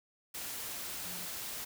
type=tone in noise; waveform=sine; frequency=178.5 Hz; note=F3; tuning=38 cents sharp; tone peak=-51 dBFS; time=1.05-1.26 s; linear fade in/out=10 ms; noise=white; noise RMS=-41 dBFS; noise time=0.34-1.65 s; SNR=-13 dB; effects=none